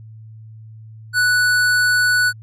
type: tone with tanh clipping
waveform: sine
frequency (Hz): 1480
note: F#6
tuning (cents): 0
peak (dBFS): -15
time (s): 1.13-2.33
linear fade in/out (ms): 50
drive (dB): 18
effects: added 110 Hz sine -36 dBFS peak until 2.42 s + resampled to 32000 Hz